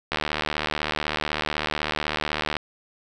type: click train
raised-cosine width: 0.3 ms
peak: -8 dBFS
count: 187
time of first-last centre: 0.12-2.567 s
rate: 76 Hz
effects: none